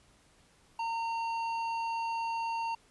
sine tone with hard clipping, 916 Hz, A#5, 31 cents flat, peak -33 dBFS, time 0.79-2.75 s, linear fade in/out 5 ms, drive 9 dB, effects pink hiss -64 dBFS RMS until 2.9 s + resampled to 24000 Hz

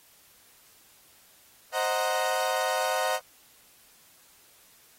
30% pulse chord, C half-diminished seventh, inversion none, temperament equal, 523.3 / 622.3 / 740 / 932.3 Hz, C5 / Eb5 / Gb5 / Bb5, 0 / 0 / 0 / 0 cents, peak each -28 / -28 / -27 / -30 dBFS, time 1.72-3.2 s, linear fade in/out 50 ms, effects white hiss -58 dBFS RMS until 4.98 s + AAC 48 kbps

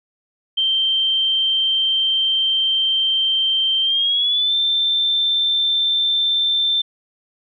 sine tone with pitch glide, 3136 to 3561 Hz, G7 to A7, 0 to +20 cents, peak -15 dBFS, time 0.57-6.82 s, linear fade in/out 10 ms, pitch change +220 cents, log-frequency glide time 3.82-4.54 s, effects none

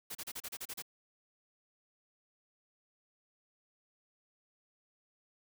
white noise bursts, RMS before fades -42 dBFS, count 9, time 0.1-0.823 s, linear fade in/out 10 ms, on 51 ms, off 33 ms, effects none

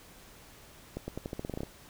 accelerating click train, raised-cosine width 2 ms, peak -22 dBFS, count 12, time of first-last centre 0.97-1.633 s, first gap 110 ms, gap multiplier 0.87, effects pink hiss -54 dBFS RMS until 1.89 s

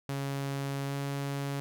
sawtooth tone with pitch glide, 138.59 to 140.04 Hz, C#3 to C#3, 0 to +18 cents, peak -28 dBFS, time 0.09-1.6 s, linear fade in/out 0 ms, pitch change +18 cents, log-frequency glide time 0.86-0.94 s, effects none

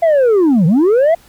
sine linear two-way sweep, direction down then up, 689 to 150 to 689 Hz, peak -5 dBFS, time 0.02-1.15 s, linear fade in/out 10 ms, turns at 0.66 s, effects tanh soft clip ceiling -7 dBFS + pink hiss -47 dBFS RMS until 1.28 s

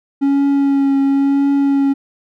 triangle tone with vibrato, 277.2 Hz, C#4, in tune, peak -9 dBFS, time 0.21-1.94 s, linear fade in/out 20 ms, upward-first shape triangle, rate 0.96 Hz, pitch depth 20 cents each way, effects none

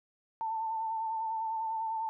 sine tone with vibrato, 891 Hz, A5, 22 cents sharp, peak -31 dBFS, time 0.41-2.09 s, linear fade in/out 0 ms, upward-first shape triangle, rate 10 Hz, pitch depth 41 cents each way, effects none

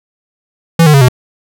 square tone with pitch steps, 166 / 151.35 / 137.99 / 125.8 Hz, E3 / D#3 / C#3 / B2, +12 / -48 / -8 / +32 cents, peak -4 dBFS, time 0.79-1.086 s, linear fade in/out 5 ms, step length 74 ms, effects none

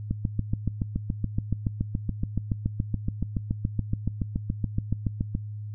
click train, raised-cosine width 5 ms, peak -13 dBFS, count 38, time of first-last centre 0.11-5.351 s, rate 7.06 Hz, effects noise-tail reverb RT60 0.2 s tail -25 dB re dry + added 105 Hz sine -33 dBFS peak until 5.74 s

